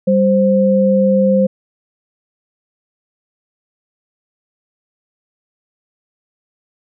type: tone pair together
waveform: sine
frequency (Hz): 196.02 / 523.3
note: G3 / C5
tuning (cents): 0 / 0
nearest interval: octave + perfect fourth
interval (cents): 1700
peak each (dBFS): -12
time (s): 0.07-1.47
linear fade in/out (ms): 10
effects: none